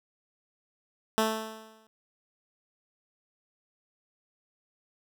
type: tone with exponential decay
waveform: 10% pulse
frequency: 220 Hz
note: A3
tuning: in tune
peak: -13 dBFS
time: 1.18-1.87 s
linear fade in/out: 0 ms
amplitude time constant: 150 ms
effects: none